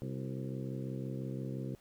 harmonic tone with a mistuned harmonic, 65.8 Hz, C2, 10 cents sharp, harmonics 2 / 3 / 4 / 5 / 6 / 7 / 8, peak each -39 / -43 / -45 / -47 / -49 / -50 / -51 dBFS, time 0.02-1.75 s, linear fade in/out 0 ms, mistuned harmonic 6, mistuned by -66 cents, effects pink hiss -66 dBFS RMS until 1.8 s

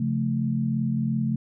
sine chord, Db augmented, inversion none, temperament equal with one note detuned, 136.76 / 174.61 / 220 Hz, Db3 / F3 / A3, -23 / 0 / 0 cents, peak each -26 / -31 / -25 dBFS, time 0-1.36 s, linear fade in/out 5 ms, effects none

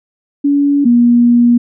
sine tone pair in turn, 284.5 / 239.2 Hz, C#4 / A#3, +45 / +45 cents, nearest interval minor third, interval 300 cents, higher first, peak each -8 / -5 dBFS, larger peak second, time 0.44-0.85 / 0.85-1.58 s, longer second, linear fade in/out 10 ms, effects none

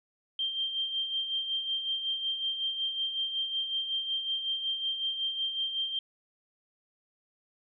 sine tone with tremolo, 3164 Hz, G7, 15 cents sharp, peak -27 dBFS, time 0.39-5.99 s, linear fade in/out 2 ms, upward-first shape sine, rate 5.4 Hz, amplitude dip 55%, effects none

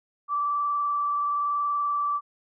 sine tone with frequency modulation, 1163 Hz, D6, 17 cents flat, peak -23 dBFS, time 0.28-2.21 s, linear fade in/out 50 ms, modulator 21 Hz, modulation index 0.53, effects none

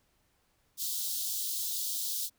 white high-pass noise, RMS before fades -34 dBFS, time 0.77-2.3 s, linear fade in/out 50 ms, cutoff 3400 Hz, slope 48 dB/octave, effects pink hiss -72 dBFS RMS until 2.38 s

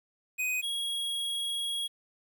square tone pair in turn, 2500 / 3307 Hz, D#7 / G#7, +8 / -8 cents, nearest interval perfect fourth, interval 484 cents, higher second, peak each -29 / -31 dBFS, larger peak first, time 0.38-0.62 / 0.62-1.88 s, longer second, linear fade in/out 20 ms, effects 10-bit

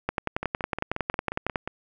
two click trains, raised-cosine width 0.5 ms, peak -15 / -10 dBFS, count 8 / 17, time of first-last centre 0.43-1.676 / 0.09-1.558 s, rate 5.62 / 10.9 Hz, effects none

